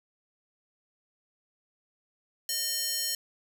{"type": "tone with high-pass filter", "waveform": "square", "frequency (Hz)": 610, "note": "D#5", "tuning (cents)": -34, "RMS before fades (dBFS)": -31, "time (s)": [2.49, 3.15], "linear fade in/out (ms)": 2, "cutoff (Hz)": 5000, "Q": 1, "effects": []}